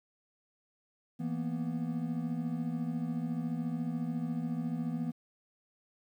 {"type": "tone cluster", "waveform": "triangle", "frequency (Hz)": [164.8, 231.4, 245.5], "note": ["E3", "A#3", "B3"], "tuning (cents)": [0, -13, -10], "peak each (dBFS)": [-34, -36, -34], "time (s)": [1.19, 5.12], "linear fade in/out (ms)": 20, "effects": ["11-bit"]}